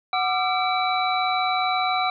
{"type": "tone cluster", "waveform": "sine", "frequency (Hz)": [740, 1187, 1353, 2309, 3936], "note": ["F#5", "D6", "E6", "D7", "B7"], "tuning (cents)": [0, 18, 45, -30, -7], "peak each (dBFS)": [-23, -27, -31, -28, -29], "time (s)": [0.13, 2.1], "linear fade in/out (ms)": 2, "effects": []}